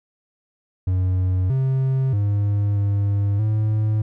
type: tone with pitch steps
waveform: triangle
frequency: 92.4 / 132.6 / 102.1 / 100.9 / 107.8 Hz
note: F#2 / C3 / G#2 / G#2 / A2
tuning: -2 / +23 / -29 / -49 / -35 cents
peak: -15 dBFS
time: 0.87-4.02 s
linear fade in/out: 5 ms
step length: 630 ms
effects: none